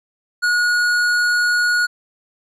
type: tone with hard clipping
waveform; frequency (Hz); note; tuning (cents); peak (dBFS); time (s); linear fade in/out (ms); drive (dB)
sine; 1449; F#6; -37; -16; 0.42-1.87; 20; 11
effects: none